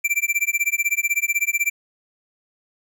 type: tone with tremolo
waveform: square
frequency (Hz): 2349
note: D7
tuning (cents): 0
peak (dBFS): -16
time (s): 0.04-1.7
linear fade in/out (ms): 10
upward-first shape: sine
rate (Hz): 16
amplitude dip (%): 100
effects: none